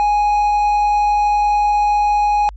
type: tone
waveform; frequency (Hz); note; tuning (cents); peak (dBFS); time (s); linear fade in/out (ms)
triangle; 830; G#5; -1; -10; 0-2.49; 0
effects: added 50 Hz sine -31 dBFS peak until 2.56 s + MP3 32 kbps